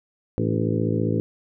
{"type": "harmonic tone with a mistuned harmonic", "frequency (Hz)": 55, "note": "A1", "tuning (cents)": 0, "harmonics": [2, 3, 4, 5, 6, 7, 8, 9], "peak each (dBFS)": [-25, -27, -28, -29, -30, -30, -31, -32], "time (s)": [0.38, 1.2], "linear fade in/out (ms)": 0, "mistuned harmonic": 5, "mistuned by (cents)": 59, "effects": []}